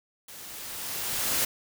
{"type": "noise with level ramp", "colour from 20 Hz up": "white", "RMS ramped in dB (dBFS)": [-45, -25], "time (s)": [0.28, 1.45], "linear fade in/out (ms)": 5, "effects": []}